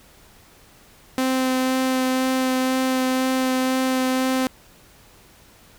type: tone with vibrato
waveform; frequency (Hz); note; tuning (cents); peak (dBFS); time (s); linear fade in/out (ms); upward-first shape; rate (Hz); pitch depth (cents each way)
sawtooth; 259.2; C4; -16; -15; 1.18-4.47; 0; sine; 2; 9
effects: pink hiss -51 dBFS RMS until 5.78 s